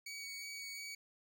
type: tone with vibrato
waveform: 20% pulse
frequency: 2253 Hz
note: C#7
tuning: 28 cents sharp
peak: -39 dBFS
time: 0.06-0.95 s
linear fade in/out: 5 ms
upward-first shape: sine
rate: 2.8 Hz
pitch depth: 12 cents each way
effects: none